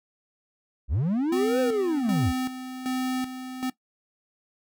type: linear two-way sweep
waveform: triangle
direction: up then down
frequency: 48 to 523.3 to 59 Hz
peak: -20 dBFS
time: 0.88-2.33 s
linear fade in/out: 50 ms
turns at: 1.6 s
type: tone with tremolo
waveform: square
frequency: 256.9 Hz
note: C4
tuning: 32 cents flat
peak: -26 dBFS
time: 1.32-3.7 s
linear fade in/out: 5 ms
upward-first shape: square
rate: 1.3 Hz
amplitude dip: 65%
effects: noise-tail reverb RT60 0.1 s tail -18 dB re dry